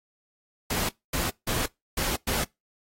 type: noise bursts at uneven times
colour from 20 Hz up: pink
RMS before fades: -28 dBFS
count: 5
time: 0.7-0.89 / 1.13-1.3 / 1.47-1.66 / 1.97-2.16 / 2.27-2.44 s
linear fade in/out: 5 ms
effects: noise-tail reverb RT60 0.2 s tail -24 dB re dry + AAC 48 kbps